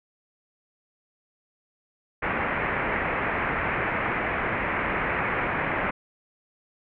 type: low-pass noise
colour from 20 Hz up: white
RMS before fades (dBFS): -27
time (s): 2.22-5.91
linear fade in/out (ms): 10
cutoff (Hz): 2300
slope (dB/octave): 48
effects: none